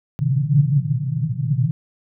pink band-pass noise, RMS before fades -19 dBFS, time 0.19-1.71 s, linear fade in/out 0 ms, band 120 to 160 Hz, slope 96 dB/octave, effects none

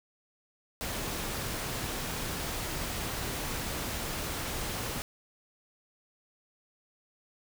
pink noise, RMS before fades -35 dBFS, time 0.81-5.02 s, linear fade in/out 0 ms, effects none

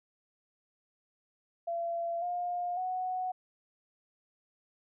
sine tone with pitch steps, 680 / 708.9 / 739 Hz, F5 / F5 / F#5, -46 / +26 / -2 cents, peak -31 dBFS, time 1.67-3.32 s, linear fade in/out 10 ms, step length 550 ms, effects none

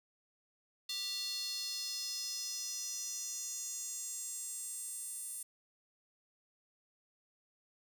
square tone with high-pass filter sweep, 393.3 Hz, G4, 6 cents sharp, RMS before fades -41 dBFS, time 0.89-5.43 s, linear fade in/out 5 ms, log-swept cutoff 4000 to 9300 Hz, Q 4.7, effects none

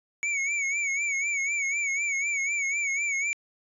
square tone with vibrato, 2260 Hz, C#7, 33 cents sharp, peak -26 dBFS, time 0.23-3.33 s, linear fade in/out 0 ms, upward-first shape sine, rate 4 Hz, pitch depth 80 cents each way, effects resampled to 22050 Hz

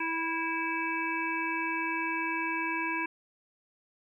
harmonic tone, 327.5 Hz, E4, 11 cents flat, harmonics 1 / 3 / 5 / 7 / 8, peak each -36 / -34 / -36 / -35 / -37 dBFS, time 0-3.06 s, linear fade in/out 5 ms, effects 11-bit

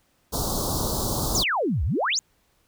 pink band-stop noise, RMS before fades -26 dBFS, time 0.32-1.44 s, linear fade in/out 20 ms, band 1200 to 3900 Hz, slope 48 dB/octave
sine exponential two-way sweep, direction down then up, 7400 to 60.7 to 7240 Hz, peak -21 dBFS, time 1.35-2.19 s, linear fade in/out 0 ms, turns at 1.84 s
effects pink hiss -66 dBFS RMS until 2.67 s

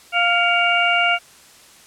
harmonic tone with a mistuned harmonic, 698.5 Hz, F5, in tune, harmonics 1 / 2 / 3 / 4, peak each -20 / -20 / -20 / -20 dBFS, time 0.12-1.19 s, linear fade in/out 50 ms, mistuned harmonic 3, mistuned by +130 cents, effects white hiss -47 dBFS RMS until 1.86 s + low-pass 10000 Hz 12 dB/octave

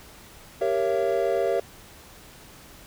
triangle chord, G diminished seventh, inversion none, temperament equal with one note detuned, 392 / 466.2 / 554.4 / 674.3 Hz, G4 / Bb4 / Db5 / Fb5, 0 / 0 / 0 / +39 cents, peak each -25 dBFS, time 0.61-1.6 s, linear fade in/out 5 ms, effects pink hiss -48 dBFS RMS until 2.86 s

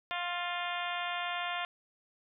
harmonic tone with a mistuned harmonic, 351.9 Hz, F4, 13 cents sharp, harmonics 2 / 3 / 4 / 5 / 6 / 7 / 8 / 9 / 10, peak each -38 / -40 / -41 / -42 / -43 / -43 / -44 / -45 / -45 dBFS, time 0.11-1.65 s, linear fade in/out 0 ms, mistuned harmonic 4, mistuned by -18 cents, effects none

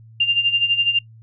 sine tone with tremolo, 2794 Hz, F7, in tune, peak -12 dBFS, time 0.2-0.99 s, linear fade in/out 5 ms, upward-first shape sine, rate 12 Hz, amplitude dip 75%, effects noise-tail reverb RT60 0.1 s tail -24 dB re dry + added 112 Hz sine -42 dBFS peak until 1.22 s

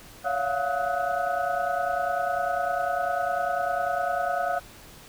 sine tone cluster, 563 / 686 / 716 / 1272 / 1485 Hz, C#5 / F5 / F5 / D#6 / F#6, +27 / -31 / +43 / +38 / +6 cents, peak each -32 / -29 / -27 / -33 / -33 dBFS, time 0.24-4.6 s, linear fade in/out 20 ms, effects tanh soft clip ceiling -13 dBFS + pink hiss -48 dBFS RMS until 5.08 s

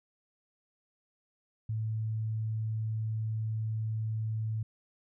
sine tone, 110 Hz, A2, in tune, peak -30 dBFS, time 1.69-4.63 s, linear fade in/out 5 ms, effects none

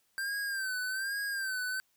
square tone with vibrato, 1568 Hz, G6, in tune, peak -33 dBFS, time 0.18-1.8 s, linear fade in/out 0 ms, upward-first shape sine, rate 1.2 Hz, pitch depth 81 cents each way, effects white hiss -73 dBFS RMS until 1.96 s

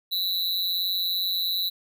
square tone with amplitude modulation, 3951 Hz, B7, in tune, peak -21 dBFS, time 0.11-1.7 s, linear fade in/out 20 ms, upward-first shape sine, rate 181 Hz, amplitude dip 80%, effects none

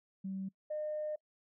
sine tone pair in turn, 191.9 / 608.1 Hz, G3 / D#5, -37 / -40 cents, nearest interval octave + minor sixth, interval 1997 cents, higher second, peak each -36 / -34 dBFS, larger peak second, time 0.24-0.49 / 0.7-1.16 s, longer second, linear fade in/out 10 ms, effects noise-tail reverb RT60 0.1 s tail -24 dB re dry + tanh soft clip ceiling -30 dBFS

